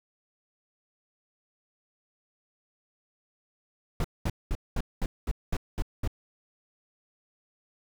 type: noise bursts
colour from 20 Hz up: brown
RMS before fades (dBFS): -27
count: 9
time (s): 4-6.076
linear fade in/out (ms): 2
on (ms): 44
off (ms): 210
effects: none